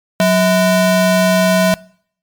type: ring-modulated tone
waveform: square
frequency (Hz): 415.3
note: G#4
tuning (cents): 0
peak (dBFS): -7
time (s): 0.2-1.74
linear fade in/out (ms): 0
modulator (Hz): 231
effects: noise-tail reverb RT60 0.6 s tail -24 dB re dry + MP3 96 kbps